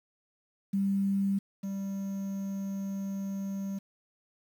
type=tone pair in turn; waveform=sine / triangle; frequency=196.9 / 195.87 Hz; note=G3 / G3; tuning=+8 / -1 cents; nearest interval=unison; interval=9 cents; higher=first; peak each=-25 / -30 dBFS; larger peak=first; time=0.73-1.39 / 1.63-3.79 s; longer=second; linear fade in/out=10 ms; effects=9-bit